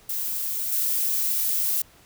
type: noise with level steps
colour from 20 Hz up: violet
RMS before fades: -28 / -24 dBFS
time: 0.09-1.82 s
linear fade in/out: 5 ms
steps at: 0.72 s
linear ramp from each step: 2 ms
effects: pink hiss -54 dBFS RMS until 2.05 s